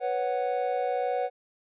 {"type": "chord", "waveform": "triangle", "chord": "B suspended second", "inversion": "none", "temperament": "just", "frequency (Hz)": [493.9, 555.6, 740.8], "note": ["B4", "C#5", "F#5"], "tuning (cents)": [0, 4, 2], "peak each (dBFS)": [-28, -30, -27], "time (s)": [0, 1.3], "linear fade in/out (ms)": 50, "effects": ["resampled to 8000 Hz"]}